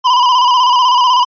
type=tone with vibrato; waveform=square; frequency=997 Hz; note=B5; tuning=16 cents sharp; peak=-8 dBFS; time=0.04-1.25 s; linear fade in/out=20 ms; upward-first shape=square; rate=16 Hz; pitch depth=51 cents each way; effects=resampled to 11025 Hz